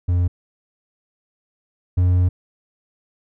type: tone pair in turn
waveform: triangle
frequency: 88.3 / 90.05 Hz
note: F2 / F#2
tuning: +20 / -46 cents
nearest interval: unison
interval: 34 cents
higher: second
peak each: -13 / -11 dBFS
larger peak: second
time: 0.08-0.28 / 1.97-2.29 s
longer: second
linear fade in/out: 10 ms
effects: none